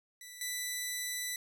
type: tone pair in turn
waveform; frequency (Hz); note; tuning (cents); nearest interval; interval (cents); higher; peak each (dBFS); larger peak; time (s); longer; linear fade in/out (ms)
10% pulse; 1975.5 / 1982.5; B6 / B6; 0 / +6; unison; 6; second; -38 / -26; second; 0.21-0.41 / 0.41-1.36; second; 2
effects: none